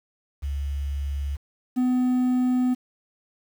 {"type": "tone pair in turn", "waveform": ["sine", "triangle"], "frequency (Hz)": [70.4, 251.7], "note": ["C#2", "B3"], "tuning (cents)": [27, 33], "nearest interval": "octave + minor seventh", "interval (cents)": 2206, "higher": "second", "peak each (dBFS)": [-25, -17], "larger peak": "second", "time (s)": [[0.42, 1.37], [1.76, 2.75]], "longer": "second", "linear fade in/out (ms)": 20, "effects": ["8-bit"]}